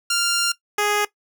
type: tone pair in turn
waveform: 10% pulse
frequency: 1393 / 415.1 Hz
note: F6 / G#4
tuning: -5 / -1 cents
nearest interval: octave + major sixth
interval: 2096 cents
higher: first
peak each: -10 / -10 dBFS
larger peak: neither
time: 0.1-0.52 / 0.78-1.05 s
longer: first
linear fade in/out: 5 ms
effects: noise-tail reverb RT60 0.1 s tail -18 dB re dry